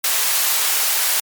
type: high-pass noise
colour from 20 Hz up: white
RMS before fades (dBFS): -18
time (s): 0.04-1.2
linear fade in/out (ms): 2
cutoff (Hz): 700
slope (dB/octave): 12
effects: MP3 96 kbps